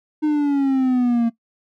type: exponential sweep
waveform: triangle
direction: down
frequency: 307.2 to 229 Hz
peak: -13 dBFS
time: 0.22-1.3 s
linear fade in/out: 20 ms
effects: noise-tail reverb RT60 0.1 s tail -18 dB re dry